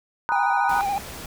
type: chord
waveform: sine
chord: B major seventh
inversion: third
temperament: equal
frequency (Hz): 932.3 / 987.8 / 1244.5 / 1480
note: A#5 / B5 / D#6 / F#6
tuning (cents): 0 / 0 / 0 / 0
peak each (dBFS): -24 / -28 / -28 / -26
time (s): 0.29-0.81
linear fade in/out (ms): 0
type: tone with vibrato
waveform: triangle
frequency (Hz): 798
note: G5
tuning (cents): +31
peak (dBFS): -20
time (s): 0.32-0.98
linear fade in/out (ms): 0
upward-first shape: square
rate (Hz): 14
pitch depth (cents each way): 36
type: noise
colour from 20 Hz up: pink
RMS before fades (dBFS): -37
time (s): 0.69-1.26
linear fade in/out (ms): 2
effects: none